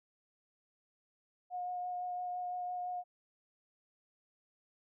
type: tone with vibrato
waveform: sine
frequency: 720 Hz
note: F#5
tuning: 47 cents flat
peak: -36 dBFS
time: 1.5-3.04 s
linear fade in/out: 50 ms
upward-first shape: sine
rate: 5.9 Hz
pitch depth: 11 cents each way
effects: none